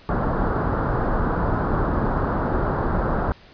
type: low-pass noise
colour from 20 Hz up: pink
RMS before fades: -22 dBFS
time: 0.09-3.32 s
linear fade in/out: 0 ms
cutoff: 1500 Hz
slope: 48 dB/octave
effects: pink hiss -49 dBFS RMS until 3.53 s + resampled to 11025 Hz